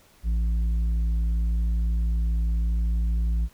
triangle tone with tanh clipping, 56.3 Hz, A1, 40 cents sharp, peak -22 dBFS, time 0.23-3.49 s, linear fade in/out 50 ms, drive 10 dB, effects pink hiss -57 dBFS RMS until 3.53 s

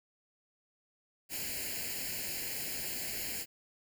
white noise with comb filter, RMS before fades -38 dBFS, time 1.29-3.46 s, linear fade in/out 50 ms, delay 0.42 ms, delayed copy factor +0.85, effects none

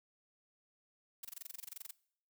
blue noise bursts, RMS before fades -45 dBFS, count 16, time 1.23-1.91 s, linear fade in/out 5 ms, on 20 ms, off 24 ms, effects noise-tail reverb RT60 0.6 s tail -21 dB re dry

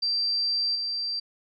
sine tone with level steps, 4699 Hz, D8, in tune, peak -23 / -27 dBFS, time 0.02-1.2 s, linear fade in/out 10 ms, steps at 0.75 s, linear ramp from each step 5 ms, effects none

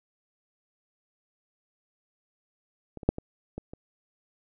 clicks, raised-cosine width 2 ms, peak -26 / -26 / -6 / -21 / -22 / -27 dBFS, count 6, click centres 2.973 / 3.032 / 3.09 / 3.184 / 3.58 / 3.735 s, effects none

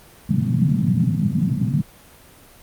white band-pass noise, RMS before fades -19 dBFS, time 0.29-1.82 s, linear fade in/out 10 ms, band 110 to 220 Hz, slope 48 dB/octave, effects pink hiss -47 dBFS RMS until 2.62 s + Opus 32 kbps

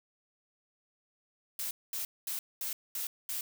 blue noise bursts, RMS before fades -36 dBFS, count 6, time 1.59-3.41 s, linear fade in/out 2 ms, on 120 ms, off 220 ms, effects none

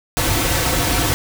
pink noise with comb filter, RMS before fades -18 dBFS, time 0.17-1.14 s, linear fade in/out 0 ms, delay 4.9 ms, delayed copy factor -0.7, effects none

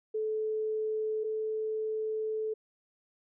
sine tone pair in turn, 434 / 435.6 Hz, A4 / A4, -24 / -17 cents, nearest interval unison, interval 7 cents, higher second, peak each -29 / -30 dBFS, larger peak first, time 0.14-1.24 / 1.24-2.54 s, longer second, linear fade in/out 10 ms, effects none

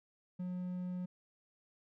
triangle tone, 180.7 Hz, F#3, 41 cents flat, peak -35 dBFS, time 0.39-1.06 s, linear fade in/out 10 ms, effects none

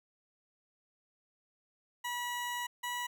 20% pulse tone pair in turn, 970 / 975.1 Hz, B5 / B5, -31 / -22 cents, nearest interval unison, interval 9 cents, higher second, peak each -30 / -30 dBFS, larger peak neither, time 2.04-2.67 / 2.83-3.07 s, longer first, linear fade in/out 10 ms, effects none

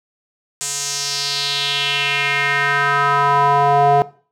square tone with band-pass filter sweep, 142 Hz, C#3, 42 cents sharp, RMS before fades -17 dBFS, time 0.61-4.02 s, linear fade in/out 0 ms, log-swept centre 7600 to 650 Hz, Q 3.1, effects noise-tail reverb RT60 0.4 s tail -18 dB re dry

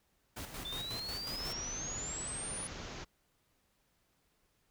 pink noise with tremolo, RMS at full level -43 dBFS, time 0.36-1.53 s, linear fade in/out 10 ms, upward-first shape square, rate 5.5 Hz, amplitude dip 50%
sine exponential sweep, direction up, 3499 to 9870 Hz, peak -39 dBFS, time 0.65-2.67 s, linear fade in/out 2 ms
pink low-pass noise, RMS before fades -45 dBFS, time 1.37-3.05 s, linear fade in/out 20 ms, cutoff 6900 Hz, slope 96 dB/octave
effects pink hiss -75 dBFS RMS until 4.7 s

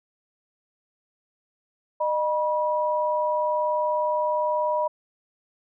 sine tone pair together, 611 / 969.9 Hz, D#5 / B5, -32 / -32 cents, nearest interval minor sixth, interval 800 cents, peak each -24 dBFS, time 2-4.88 s, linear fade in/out 10 ms, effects none

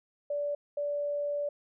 sine tone bursts at uneven times, 580 Hz, D5, 22 cents flat, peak -29 dBFS, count 2, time 0.3-0.55 / 0.77-1.49 s, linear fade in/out 5 ms, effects none

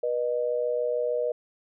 sine tone pair together, 485.4 / 612 Hz, B4 / D#5, -30 / -29 cents, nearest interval major third, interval 401 cents, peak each -26 / -28 dBFS, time 0.03-1.32 s, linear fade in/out 5 ms, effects none

